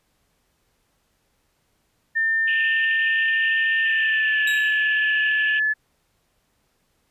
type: tone with pitch glide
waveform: sine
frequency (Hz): 1800 to 1725.7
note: A6 to A6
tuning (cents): +39 to -34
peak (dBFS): -18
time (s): 2.15-5.74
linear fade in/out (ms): 20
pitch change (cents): -73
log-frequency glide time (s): 3.81-4.47
type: band-pass noise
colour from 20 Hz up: pink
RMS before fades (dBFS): -30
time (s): 2.47-5.6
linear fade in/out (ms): 10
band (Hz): 2500 to 3000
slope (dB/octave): 96
type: tone with exponential decay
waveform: sawtooth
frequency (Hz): 3817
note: A#7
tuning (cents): +40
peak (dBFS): -23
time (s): 4.47-4.88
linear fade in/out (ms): 5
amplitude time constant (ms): 89
effects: pink hiss -68 dBFS RMS until 7.1 s + resampled to 32000 Hz